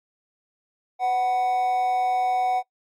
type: tone with amplitude modulation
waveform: triangle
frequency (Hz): 745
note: F#5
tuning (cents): +12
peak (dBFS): -16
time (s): 0.99-2.63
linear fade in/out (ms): 50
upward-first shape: sine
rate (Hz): 239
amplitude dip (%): 40
effects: noise-tail reverb RT60 0.1 s tail -21 dB re dry + Opus 48 kbps